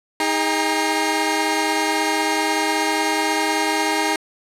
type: tone cluster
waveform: sawtooth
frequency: 315 / 409.6 / 803 / 935 / 2140 Hz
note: D#4 / G#4 / G5 / A#5 / C7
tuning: +21 / -24 / +41 / +5 / +38 cents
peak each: -20 / -22 / -21 / -20 / -23 dBFS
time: 0.2-4.16 s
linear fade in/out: 2 ms
effects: low-pass 11000 Hz 12 dB/octave